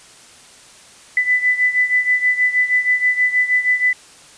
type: beating tone pair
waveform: sine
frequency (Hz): 1994 / 2000.3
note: B6 / B6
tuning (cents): +16 / +22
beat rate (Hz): 6.3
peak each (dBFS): -15 / -19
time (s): 1.17-3.93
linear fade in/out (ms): 2
effects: white hiss -44 dBFS RMS until 4.37 s + resampled to 22050 Hz